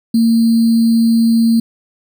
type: tone with sample-and-hold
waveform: sine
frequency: 228.9 Hz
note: A#3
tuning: 31 cents flat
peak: -8 dBFS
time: 0.14-1.6 s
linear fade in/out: 5 ms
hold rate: 4410 Hz
effects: none